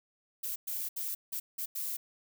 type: noise bursts at uneven times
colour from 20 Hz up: violet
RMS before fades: -36 dBFS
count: 6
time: 0.43-0.56 / 0.67-0.89 / 0.96-1.15 / 1.32-1.4 / 1.58-1.66 / 1.75-1.97 s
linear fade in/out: 10 ms
effects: none